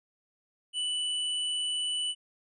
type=tone with hard clipping; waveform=sine; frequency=2974 Hz; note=F#7; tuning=8 cents sharp; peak=-30 dBFS; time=0.73-2.15 s; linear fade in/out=50 ms; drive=13 dB; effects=resampled to 24000 Hz